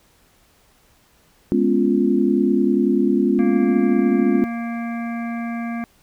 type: chord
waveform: sine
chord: C# dominant seventh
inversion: second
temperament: equal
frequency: 207.7 / 246.9 / 277.2 / 349.2 Hz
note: G#3 / B3 / C#4 / E#4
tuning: 0 / 0 / 0 / 0 cents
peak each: -20 dBFS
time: 1.52-4.44 s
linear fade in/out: 0 ms
type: harmonic tone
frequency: 233.1 Hz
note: A#3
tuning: in tune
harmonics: 1 / 3 / 5 / 7 / 9 / 10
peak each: -24 / -33 / -38 / -38 / -40 / -42 dBFS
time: 3.39-5.84 s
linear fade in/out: 0 ms
effects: pink hiss -57 dBFS RMS until 6.02 s

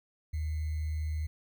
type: tone with sample-and-hold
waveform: sine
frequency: 77.4 Hz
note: D#2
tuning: 9 cents flat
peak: -30 dBFS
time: 0.33-1.27 s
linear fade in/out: 10 ms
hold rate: 2100 Hz
effects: none

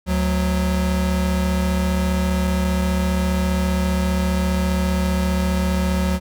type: tone pair together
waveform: square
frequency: 72.9 / 183.7 Hz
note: D2 / F#3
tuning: -12 / -12 cents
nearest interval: octave + major third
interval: 1600 cents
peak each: -21 dBFS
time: 0.06-6.2 s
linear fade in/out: 50 ms
effects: none

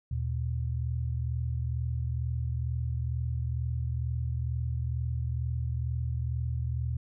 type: tone pair together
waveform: sine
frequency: 77.78 / 119.97 Hz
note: D#2 / B2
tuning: 0 / -50 cents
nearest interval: minor sixth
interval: 750 cents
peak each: -31 / -31 dBFS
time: 0.11-6.97 s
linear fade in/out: 5 ms
effects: none

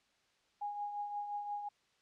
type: tone with tremolo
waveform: sine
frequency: 823 Hz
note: G#5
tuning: 16 cents flat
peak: -35 dBFS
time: 0.61-1.69 s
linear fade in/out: 10 ms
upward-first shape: triangle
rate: 5.7 Hz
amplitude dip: 55%
effects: white hiss -73 dBFS RMS until 2.01 s + low-pass 5000 Hz 12 dB/octave

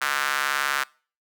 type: tone with high-pass filter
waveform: square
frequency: 69.8 Hz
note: C#2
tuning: 13 cents sharp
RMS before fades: -25 dBFS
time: 0.01-0.84 s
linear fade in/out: 10 ms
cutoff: 1400 Hz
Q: 2.6
effects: noise-tail reverb RT60 0.4 s tail -24 dB re dry

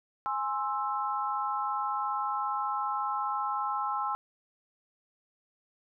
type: chord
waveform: sine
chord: Ab augmented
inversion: none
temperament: equal with one note detuned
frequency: 830.6 / 1053.2 / 1318.5 Hz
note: Ab5 / C6 / E6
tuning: 0 / +11 / 0 cents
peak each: -33 dBFS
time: 0.26-4.15 s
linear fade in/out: 0 ms
effects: none

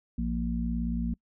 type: harmonic tone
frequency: 58 Hz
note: A#1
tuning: 8 cents flat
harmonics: 1 / 3 / 4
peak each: -31 / -33 / -31 dBFS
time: 0.18-1.14 s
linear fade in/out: 5 ms
effects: noise-tail reverb RT60 0.1 s tail -26 dB re dry

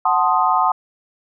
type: chord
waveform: sine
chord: F# diminished seventh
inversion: none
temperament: equal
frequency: 740 / 880 / 1046.5 / 1244.5 Hz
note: F#5 / A5 / C6 / Eb6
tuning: 0 / 0 / 0 / 0 cents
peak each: -19 dBFS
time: 0.05-0.72 s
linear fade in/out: 5 ms
effects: none

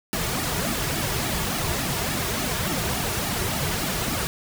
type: noise with flanger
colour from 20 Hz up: pink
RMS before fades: -26 dBFS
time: 0.13-4.27 s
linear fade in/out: 0 ms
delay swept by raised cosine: 1.9 to 3.9 ms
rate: 3.5 Hz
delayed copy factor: -0.75
effects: none

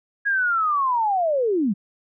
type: linear sweep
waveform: sine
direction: down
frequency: 1661.2 to 178.6 Hz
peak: -18 dBFS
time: 0.25-1.74 s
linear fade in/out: 20 ms
effects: none

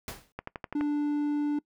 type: noise with exponential decay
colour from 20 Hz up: pink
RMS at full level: -35 dBFS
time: 0.08-0.32 s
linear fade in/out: 1 ms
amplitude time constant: 52 ms
type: click train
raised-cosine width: 0.5 ms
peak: -20 dBFS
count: 6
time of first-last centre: 0.39-0.81 s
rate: 11.9 Hz
type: tone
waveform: triangle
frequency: 293.7 Hz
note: D4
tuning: in tune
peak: -23 dBFS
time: 0.75-1.59 s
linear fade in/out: 5 ms
effects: noise-tail reverb RT60 0.1 s tail -22 dB re dry

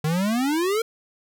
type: exponential sweep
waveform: square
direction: up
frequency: 149.2 to 466.2 Hz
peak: -21 dBFS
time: 0.04-0.82 s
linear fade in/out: 5 ms
effects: none

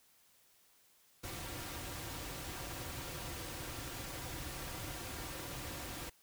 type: noise with comb filter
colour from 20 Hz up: pink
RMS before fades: -44 dBFS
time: 1.23-6.1 s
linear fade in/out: 10 ms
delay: 4.7 ms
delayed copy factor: -0.5
effects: white hiss -68 dBFS RMS until 6.22 s

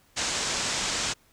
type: low-pass noise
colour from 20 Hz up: white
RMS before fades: -29 dBFS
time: 0.16-1.14 s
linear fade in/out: 20 ms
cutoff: 7900 Hz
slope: 48 dB/octave
effects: pink hiss -62 dBFS RMS until 1.32 s

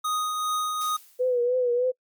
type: tone with tremolo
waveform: square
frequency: 1244.5 Hz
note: D#6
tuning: in tune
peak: -24 dBFS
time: 0.04-0.97 s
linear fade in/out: 10 ms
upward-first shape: triangle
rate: 2.5 Hz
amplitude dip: 35%
type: noise with exponential decay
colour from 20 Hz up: blue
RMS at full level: -37 dBFS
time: 0.81-1.46 s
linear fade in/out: 2 ms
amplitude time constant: 140 ms
type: tone with vibrato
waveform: sine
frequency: 493.9 Hz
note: B4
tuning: in tune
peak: -20 dBFS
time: 1.19-1.92 s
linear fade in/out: 20 ms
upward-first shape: triangle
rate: 3.3 Hz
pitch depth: 67 cents each way
effects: noise-tail reverb RT60 0.1 s tail -26 dB re dry + MP3 96 kbps

